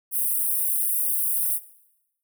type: high-pass noise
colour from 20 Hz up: white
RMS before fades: -24 dBFS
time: 0.11-1.6 s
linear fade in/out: 50 ms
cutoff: 8900 Hz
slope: 96 dB/octave
effects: noise-tail reverb RT60 0.9 s tail -18 dB re dry